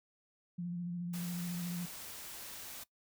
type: tone with vibrato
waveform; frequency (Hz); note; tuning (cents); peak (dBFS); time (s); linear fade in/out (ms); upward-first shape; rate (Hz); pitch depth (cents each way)
sine; 174.61; F3; 0; -36; 0.58-1.86; 10; square; 14; 22
type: noise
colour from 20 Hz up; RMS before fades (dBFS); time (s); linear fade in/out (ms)
white; -47; 1.13-2.84; 10
effects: noise-tail reverb RT60 0.1 s tail -19 dB re dry